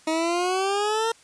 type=exponential sweep; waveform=20% pulse; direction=up; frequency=314 to 461.3 Hz; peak=-17 dBFS; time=0.07-1.12 s; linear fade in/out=5 ms; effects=white hiss -54 dBFS RMS until 1.23 s + resampled to 22050 Hz